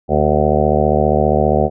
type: harmonic tone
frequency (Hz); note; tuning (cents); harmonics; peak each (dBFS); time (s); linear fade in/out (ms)
75; D2; +37; 1 / 2 / 3 / 5 / 6 / 7 / 8 / 9 / 10; -20 / -20 / -20 / -20 / -20 / -20 / -20 / -20 / -20; 0.08-1.7; 50
effects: none